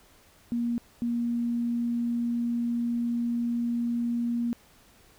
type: tone bursts at uneven times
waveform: sine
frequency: 236.8 Hz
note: A#3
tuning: 27 cents sharp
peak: -25 dBFS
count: 2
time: 0.52-0.78 / 1.02-4.53 s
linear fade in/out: 0 ms
effects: pink hiss -58 dBFS RMS until 5.18 s